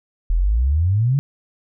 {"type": "exponential sweep", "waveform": "sine", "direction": "up", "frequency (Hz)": [38.89, 145.1], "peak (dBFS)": -14, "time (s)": [0.3, 1.19], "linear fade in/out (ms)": 0, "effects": []}